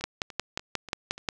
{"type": "two click trains", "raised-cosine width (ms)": 0.2, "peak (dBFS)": [-24, -10], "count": [5, 8], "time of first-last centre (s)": [[0.01, 1.18], [0.04, 1.288]], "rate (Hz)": [3.42, 5.61], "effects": []}